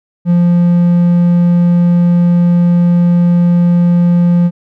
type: tone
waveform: triangle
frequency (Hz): 174.1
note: F3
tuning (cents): -5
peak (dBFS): -4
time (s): 0.25-4.51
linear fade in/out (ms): 50
effects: none